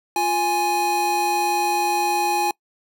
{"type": "tone pair together", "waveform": "square", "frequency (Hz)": [350.4, 830.6], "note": ["F4", "G#5"], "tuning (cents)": [6, 0], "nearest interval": "octave + minor third", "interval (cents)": 1494, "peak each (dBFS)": [-27, -20], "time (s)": [0.16, 2.51], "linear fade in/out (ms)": 2, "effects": ["noise-tail reverb RT60 0.1 s tail -24 dB re dry"]}